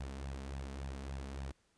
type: tone with flanger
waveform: sawtooth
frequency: 68 Hz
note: C#2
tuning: 33 cents flat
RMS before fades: -43 dBFS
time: 0-1.52 s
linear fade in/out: 5 ms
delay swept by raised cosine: 1.1 to 4.7 ms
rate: 3.5 Hz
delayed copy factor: +0.6
effects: pink hiss -74 dBFS RMS until 1.77 s + resampled to 22050 Hz